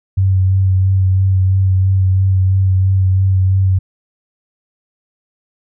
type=tone with vibrato; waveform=sine; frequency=94.8 Hz; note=F#2; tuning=43 cents sharp; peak=-9 dBFS; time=0.17-3.79 s; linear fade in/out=10 ms; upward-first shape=sine; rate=3 Hz; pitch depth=21 cents each way; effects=none